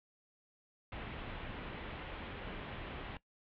pink low-pass noise, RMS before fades -45 dBFS, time 0.92-3.17 s, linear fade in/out 2 ms, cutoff 3400 Hz, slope 48 dB/octave, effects noise-tail reverb RT60 0.1 s tail -19 dB re dry

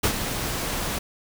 pink noise with ADSR envelope, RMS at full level -20 dBFS, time 0.03-0.99 s, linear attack 12 ms, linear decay 77 ms, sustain -8 dB, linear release 10 ms, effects none

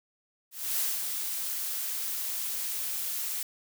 blue noise with ADSR envelope, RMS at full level -28 dBFS, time 0.51-3.43 s, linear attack 280 ms, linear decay 190 ms, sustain -5 dB, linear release 3 ms, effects none

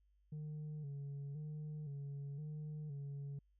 sine tone with vibrato, 146.2 Hz, D3, 7 cents flat, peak -40 dBFS, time 0.32-3.39 s, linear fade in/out 5 ms, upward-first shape square, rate 0.97 Hz, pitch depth 64 cents each way, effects tanh soft clip ceiling -42 dBFS + added 50 Hz sine -70 dBFS peak until 3.59 s

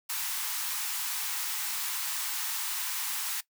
white high-pass noise, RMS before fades -33 dBFS, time 0.09-3.41 s, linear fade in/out 10 ms, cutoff 800 Hz, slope 96 dB/octave, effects noise-tail reverb RT60 0.1 s tail -19 dB re dry

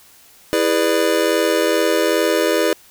square chord, E dominant seventh, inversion none, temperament just, 329.6 / 412 / 494.4 / 593.3 Hz, E4 / G#4 / B4 / D5, 0 / -14 / +2 / +18 cents, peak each -21 dBFS, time 0.53-2.73 s, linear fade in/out 0 ms, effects white hiss -48 dBFS RMS until 2.9 s

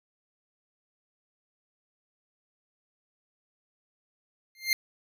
25% pulse tone with exponential growth, 2104 Hz, C7, 9 cents sharp, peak -15 dBFS, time 4.55-4.73 s, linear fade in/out 1 ms, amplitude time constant 37 ms, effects none

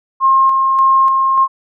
sine tone with tremolo, 1068 Hz, C6, 35 cents sharp, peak -7 dBFS, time 0.2-1.48 s, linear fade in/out 50 ms, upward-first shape square, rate 1.7 Hz, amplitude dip 30%, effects none

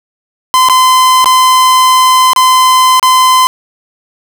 45% pulse tone with dropouts, 1027 Hz, C6, 33 cents flat, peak -4 dBFS, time 0.54-3.47 s, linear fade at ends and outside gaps 0 ms, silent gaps 0.687-0.697 / 1.244-1.258 / 2.333-2.362 / 2.996-3.028 s, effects none

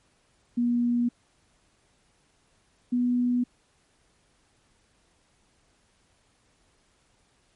sine tone pair in turn, 240 / 245.3 Hz, B3 / B3, -49 / -12 cents, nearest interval unison, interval 37 cents, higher second, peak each -21 dBFS, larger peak neither, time 0.57-1.09 / 2.92-3.44 s, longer neither, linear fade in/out 10 ms, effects pink hiss -66 dBFS RMS until 7.55 s + MP3 48 kbps

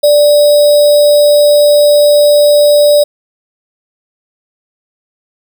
sine tone with sample-and-hold, 587.3 Hz, D5, in tune, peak -3 dBFS, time 0.03-3.04 s, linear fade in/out 10 ms, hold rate 4410 Hz, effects none

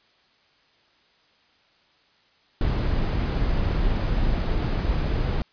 brown noise, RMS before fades -23 dBFS, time 2.61-5.42 s, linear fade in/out 2 ms, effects white hiss -61 dBFS RMS until 5.52 s + resampled to 11025 Hz

